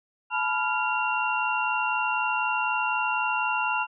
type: tone cluster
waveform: sine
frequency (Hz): 864 / 988 / 1393 / 2756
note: A5 / B5 / F6 / F7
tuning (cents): -32 / 0 / -5 / -24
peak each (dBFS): -29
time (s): 0.3-3.87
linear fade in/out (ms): 50
effects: none